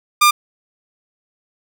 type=tone; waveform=sawtooth; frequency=1200 Hz; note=D6; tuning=37 cents sharp; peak=-5 dBFS; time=0.21-0.31 s; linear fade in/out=10 ms; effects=none